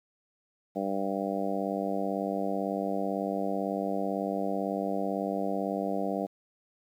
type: harmonic tone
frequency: 98 Hz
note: G2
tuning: in tune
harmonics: 2 / 3 / 4 / 5 / 6 / 7 / 8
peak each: -34 / -35 / -39 / -36 / -36 / -35 / -40 dBFS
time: 0.75-6.27 s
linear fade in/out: 20 ms
effects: 10-bit